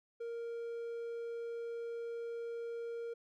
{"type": "tone", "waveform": "triangle", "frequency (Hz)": 466.2, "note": "A#4", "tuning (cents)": 0, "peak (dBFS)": -37, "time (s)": [0.2, 3.14], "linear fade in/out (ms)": 10, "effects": []}